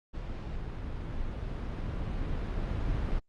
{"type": "noise with level ramp", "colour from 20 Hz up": "brown", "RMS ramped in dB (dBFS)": [-38, -30], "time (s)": [0.13, 3.2], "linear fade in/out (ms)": 20, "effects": ["low-pass 4000 Hz 12 dB/octave", "Opus 48 kbps"]}